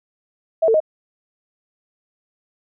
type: tone with pitch steps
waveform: sine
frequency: 649 / 447 / 624 Hz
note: E5 / A4 / D#5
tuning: -27 / +27 / +5 cents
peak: -12 dBFS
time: 0.62-0.803 s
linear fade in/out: 10 ms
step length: 61 ms
effects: none